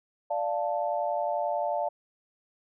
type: chord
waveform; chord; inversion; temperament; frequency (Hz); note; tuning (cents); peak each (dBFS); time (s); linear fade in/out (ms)
sine; D minor; none; equal; 587.3 / 698.5 / 880; D5 / F5 / A5; 0 / 0 / 0; -30 / -30 / -32; 0.3-1.89; 10
effects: none